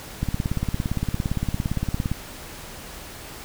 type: click train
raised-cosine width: 5 ms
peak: -11 dBFS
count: 34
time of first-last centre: 0.23-2.116 s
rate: 17.5 Hz
effects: pink hiss -39 dBFS RMS until 3.44 s